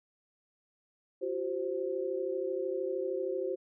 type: chord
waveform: sine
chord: F suspended second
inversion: none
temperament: equal with one note detuned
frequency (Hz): 349.2 / 382.2 / 523.3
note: F4 / G4 / C5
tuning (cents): 0 / -44 / 0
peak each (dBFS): -38 / -34 / -35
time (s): 1.21-3.56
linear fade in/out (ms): 20
effects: none